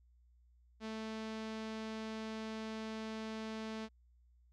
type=tone with low-pass filter; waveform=sawtooth; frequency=220 Hz; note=A3; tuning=in tune; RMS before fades=-43 dBFS; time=0.8-3.89 s; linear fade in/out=50 ms; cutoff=4800 Hz; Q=1.1; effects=added 60 Hz sine -64 dBFS peak until 4.52 s